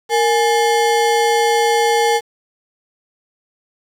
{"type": "ring-modulated tone", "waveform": "square", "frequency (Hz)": 648, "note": "E5", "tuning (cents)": -30, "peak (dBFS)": -10, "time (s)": [0.09, 2.21], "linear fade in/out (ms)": 50, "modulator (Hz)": 185, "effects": ["low-pass 11000 Hz 12 dB/octave", "7-bit"]}